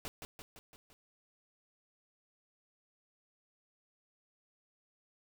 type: noise with echo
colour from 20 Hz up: pink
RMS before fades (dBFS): -42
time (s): 0.05-0.08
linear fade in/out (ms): 0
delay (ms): 170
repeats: 5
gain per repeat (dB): -4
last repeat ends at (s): 0.93
effects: none